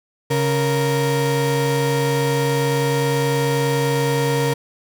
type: tone pair together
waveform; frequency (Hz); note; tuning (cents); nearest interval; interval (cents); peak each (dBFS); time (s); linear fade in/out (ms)
35% pulse; 138.97 / 466.2; C#3 / A#4; +5 / 0; octave + major sixth; 2095; -18; 0.3-4.54; 10
effects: none